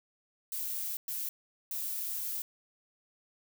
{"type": "noise bursts at uneven times", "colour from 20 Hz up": "violet", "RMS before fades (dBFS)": -36, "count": 3, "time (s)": [[0.52, 0.97], [1.08, 1.29], [1.71, 2.42]], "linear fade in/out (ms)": 2, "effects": []}